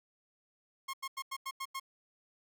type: tone bursts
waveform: sawtooth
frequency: 1077 Hz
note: C6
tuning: 50 cents sharp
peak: -33 dBFS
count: 7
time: 0.88-1.799 s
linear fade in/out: 10 ms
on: 55 ms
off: 89 ms
effects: none